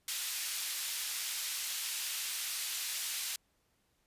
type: high-pass noise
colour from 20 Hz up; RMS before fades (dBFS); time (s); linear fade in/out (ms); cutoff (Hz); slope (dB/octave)
pink; -37; 0.08-3.36; 2; 2900; 12
effects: pink hiss -75 dBFS RMS until 4.06 s + resampled to 32000 Hz